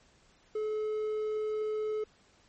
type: tone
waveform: triangle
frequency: 429.5 Hz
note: A4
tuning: 42 cents flat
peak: -28 dBFS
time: 0.55-2.04 s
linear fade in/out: 5 ms
effects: pink hiss -64 dBFS RMS until 2.48 s + MP3 32 kbps